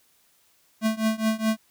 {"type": "tone with tremolo", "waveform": "square", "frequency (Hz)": 220, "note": "A3", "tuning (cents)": 0, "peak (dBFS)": -19, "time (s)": [0.81, 1.57], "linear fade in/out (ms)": 50, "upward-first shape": "triangle", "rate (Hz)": 4.8, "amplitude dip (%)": 95, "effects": ["white hiss -63 dBFS RMS until 1.7 s"]}